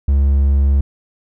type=tone; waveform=triangle; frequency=69.4 Hz; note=C#2; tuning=3 cents sharp; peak=-8 dBFS; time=0.08-0.81 s; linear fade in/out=5 ms; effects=none